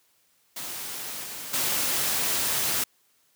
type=noise with level steps; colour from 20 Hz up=white; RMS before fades=-35 / -37 / -26 dBFS; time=0.56-2.84 s; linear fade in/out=5 ms; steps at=1.23 / 1.53 s; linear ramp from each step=10 ms; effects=white hiss -66 dBFS RMS until 3.35 s + high-pass 80 Hz 12 dB/octave